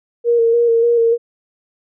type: tone with vibrato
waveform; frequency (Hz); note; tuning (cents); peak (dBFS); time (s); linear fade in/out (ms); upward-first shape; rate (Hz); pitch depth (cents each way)
sine; 466.2; A#4; 0; -10; 0.24-1.18; 50; square; 3.4; 23
effects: none